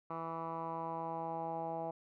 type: tone with low-pass filter sweep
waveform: 10% pulse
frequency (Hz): 164.4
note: E3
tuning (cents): -4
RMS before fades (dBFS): -40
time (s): 0.1-1.91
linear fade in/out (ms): 5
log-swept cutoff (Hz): 1200 to 750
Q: 4.3
effects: none